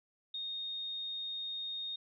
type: tone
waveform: sine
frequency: 3700 Hz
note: A#7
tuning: 14 cents flat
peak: -37 dBFS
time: 0.34-1.96 s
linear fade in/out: 5 ms
effects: none